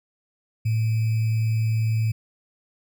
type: tone with sample-and-hold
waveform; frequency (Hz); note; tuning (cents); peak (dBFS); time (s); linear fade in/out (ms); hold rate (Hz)
sine; 111.2; A2; +19; -19; 0.65-2.12; 10; 2450
effects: none